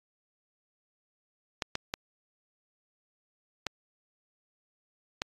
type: clicks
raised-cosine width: 0.2 ms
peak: -13 dBFS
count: 5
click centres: 1.622 / 1.754 / 1.939 / 3.667 / 5.219 s
effects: AAC 32 kbps